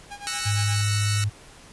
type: tone with tremolo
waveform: sawtooth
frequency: 813 Hz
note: G#5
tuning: 37 cents flat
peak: -30 dBFS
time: 0.1-0.82 s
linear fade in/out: 20 ms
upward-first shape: sine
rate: 8.5 Hz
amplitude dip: 85%
type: chord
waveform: 10% pulse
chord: F# dominant seventh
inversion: third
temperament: equal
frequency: 1318.5 / 1480 / 1864.7 / 2217 Hz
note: E6 / F#6 / A#6 / C#7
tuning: 0 / 0 / 0 / 0 cents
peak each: -24 dBFS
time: 0.27-1.24 s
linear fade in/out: 0 ms
type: tone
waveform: sine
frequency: 103.83 Hz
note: G#2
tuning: in tune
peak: -21 dBFS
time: 0.45-1.3 s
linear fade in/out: 20 ms
effects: pink hiss -48 dBFS RMS until 1.72 s + resampled to 24000 Hz